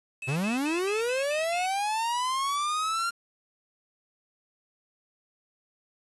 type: tone bursts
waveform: triangle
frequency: 2600 Hz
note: E7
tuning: 24 cents flat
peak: -32 dBFS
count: 7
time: 0.22-1.662 s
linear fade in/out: 5 ms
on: 140 ms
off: 77 ms
type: linear sweep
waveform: 45% pulse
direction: up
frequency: 123.47 to 1396.9 Hz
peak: -26 dBFS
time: 0.27-3.11 s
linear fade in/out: 20 ms
effects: resampled to 24000 Hz + 8-bit